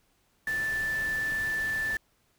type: tone in noise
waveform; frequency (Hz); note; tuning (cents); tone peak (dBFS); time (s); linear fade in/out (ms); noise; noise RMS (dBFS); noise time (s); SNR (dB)
sine; 1760; A6; 0; -27; 0.47-1.97; 2; pink; -42; 0.47-1.97; +12
effects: pink hiss -69 dBFS RMS until 2.38 s